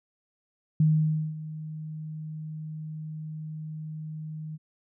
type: tone with ADSR envelope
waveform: sine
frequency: 155.56 Hz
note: D#3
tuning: in tune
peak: -17 dBFS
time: 0.8-4.58 s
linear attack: 3 ms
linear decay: 540 ms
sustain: -17 dB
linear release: 32 ms
effects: none